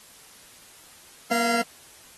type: tone pair together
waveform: 20% pulse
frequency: 236.9 / 689 Hz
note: A#3 / F5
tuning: +28 / -24 cents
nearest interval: octave + tritone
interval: 1848 cents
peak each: -20 / -19 dBFS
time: 1.31-1.62 s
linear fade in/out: 5 ms
effects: white hiss -50 dBFS RMS until 2.17 s + AAC 32 kbps